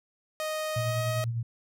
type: tone with pitch glide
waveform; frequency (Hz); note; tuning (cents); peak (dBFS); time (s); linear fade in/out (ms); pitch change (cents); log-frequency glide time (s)
sawtooth; 622 to 630.3; D#5 to D#5; -1 to +22; -26; 0.4-1.24; 0; +23; 0.74-1
type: tone with tremolo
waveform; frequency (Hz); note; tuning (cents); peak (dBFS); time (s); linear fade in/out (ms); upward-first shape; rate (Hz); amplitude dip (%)
sine; 116.54; A#2; 0; -26; 0.76-1.43; 5; sine; 10; 45
effects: none